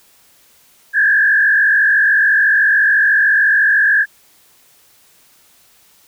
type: tone with frequency modulation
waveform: sine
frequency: 1661.2 Hz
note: G#6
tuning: in tune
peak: -9 dBFS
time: 0.93-4.06 s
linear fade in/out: 50 ms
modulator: 46.1 Hz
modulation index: 1.7
effects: white hiss -51 dBFS RMS until 6.07 s